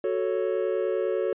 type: chord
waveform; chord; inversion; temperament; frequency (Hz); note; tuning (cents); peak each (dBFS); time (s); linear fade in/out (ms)
triangle; F# minor; none; equal; 370 / 440 / 554.4; F#4 / A4 / C#5; 0 / 0 / 0; -26 / -26 / -27; 0.04-1.33; 2
effects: resampled to 8000 Hz